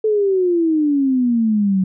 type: exponential sweep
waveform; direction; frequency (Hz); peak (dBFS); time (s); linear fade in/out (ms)
sine; down; 440 to 185; -13; 0.04-1.84; 5
effects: none